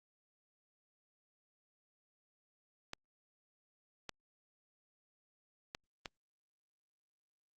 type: clicks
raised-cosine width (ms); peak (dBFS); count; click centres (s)
0.2; -24; 4; 2.934 / 4.093 / 5.749 / 6.058
effects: Opus 48 kbps